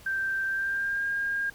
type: tone with pitch glide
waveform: sine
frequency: 1568 to 1614.9 Hz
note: G6 to G#6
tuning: 0 to -49 cents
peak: -26 dBFS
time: 0.06-1.5 s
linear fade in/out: 5 ms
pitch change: +51 cents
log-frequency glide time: 0.46-1.05 s
effects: pink hiss -52 dBFS RMS until 1.54 s